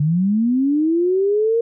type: linear sweep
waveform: sine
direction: up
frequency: 142.3 to 469 Hz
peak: -14 dBFS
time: 0-1.61 s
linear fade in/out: 5 ms
effects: none